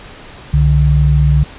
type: tone pair together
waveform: sine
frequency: 65.9 / 146.11 Hz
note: C2 / D3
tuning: +13 / -9 cents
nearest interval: octave + major second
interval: 1378 cents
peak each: -10 dBFS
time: 0.53-1.44 s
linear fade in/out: 10 ms
effects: pink hiss -35 dBFS RMS until 1.58 s + resampled to 8000 Hz